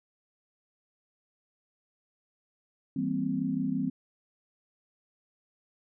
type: chord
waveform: sine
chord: C dominant seventh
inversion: first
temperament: just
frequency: 163.52 / 196.22 / 235.5 / 261.6 Hz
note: E3 / G3 / Bb3 / C4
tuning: -14 / +2 / +18 / 0 cents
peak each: -35 / -33 / -35 / -30 dBFS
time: 2.96-3.9 s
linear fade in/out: 5 ms
effects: none